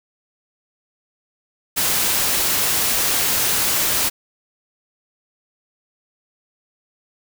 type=noise; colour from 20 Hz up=white; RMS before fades=-19 dBFS; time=1.76-4.1 s; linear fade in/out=20 ms; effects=none